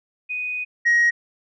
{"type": "tone pair in turn", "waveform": "sine", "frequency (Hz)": [2489, 1887.9], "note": ["D#7", "A#6"], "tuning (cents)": [0, 21], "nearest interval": "perfect fourth", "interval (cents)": 479, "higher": "first", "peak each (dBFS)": [-24, -12], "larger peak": "second", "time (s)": [[0.29, 0.65], [0.85, 1.11]], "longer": "first", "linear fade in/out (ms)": 20, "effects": ["tanh soft clip ceiling -12 dBFS"]}